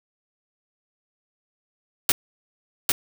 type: noise with echo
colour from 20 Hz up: white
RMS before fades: -18 dBFS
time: 2.09-2.12 s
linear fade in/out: 2 ms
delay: 800 ms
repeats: 1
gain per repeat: -2 dB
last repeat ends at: 2.92 s
effects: none